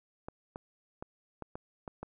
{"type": "clicks", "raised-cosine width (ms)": 1, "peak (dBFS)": -26, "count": 7, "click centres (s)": [0.285, 0.559, 1.025, 1.423, 1.555, 1.878, 2.03], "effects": []}